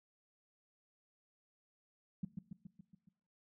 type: tone with echo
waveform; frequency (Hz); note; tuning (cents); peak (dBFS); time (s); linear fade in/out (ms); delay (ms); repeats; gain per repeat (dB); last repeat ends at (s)
sine; 185; F#3; 0; -34; 2.23-2.25; 5; 140; 6; -4; 3.09
effects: noise-tail reverb RT60 0.7 s tail -20 dB re dry